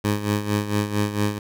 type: tone with tremolo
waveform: 15% pulse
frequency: 103.83 Hz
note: G#2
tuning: in tune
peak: -12 dBFS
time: 0.04-1.39 s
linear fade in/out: 5 ms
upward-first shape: sine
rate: 4.4 Hz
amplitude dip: 70%
effects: none